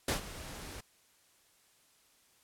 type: noise with ADSR envelope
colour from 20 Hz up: pink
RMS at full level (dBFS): -29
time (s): 0.08-0.81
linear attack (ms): 4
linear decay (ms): 120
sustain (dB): -16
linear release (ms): 10
effects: white hiss -67 dBFS RMS until 2.43 s + low-pass 12000 Hz 12 dB/octave